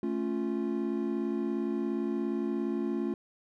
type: chord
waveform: triangle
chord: A augmented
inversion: none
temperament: equal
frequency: 220 / 277.2 / 349.2 Hz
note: A3 / C#4 / E#4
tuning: 0 / 0 / 0 cents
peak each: -31 / -32 / -31 dBFS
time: 0.03-3.14 s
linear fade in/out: 2 ms
effects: none